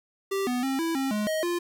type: tone with pitch steps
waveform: square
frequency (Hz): 391.3 / 247.4 / 268 / 330.2 / 269.2 / 210.2 / 629 / 348.3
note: G4 / B3 / C4 / E4 / C4 / G#3 / D#5 / F4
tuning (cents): -3 / +3 / +42 / +3 / +49 / +21 / +19 / -5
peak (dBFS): -26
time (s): 0.31-1.59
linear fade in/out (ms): 10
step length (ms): 160
effects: 9-bit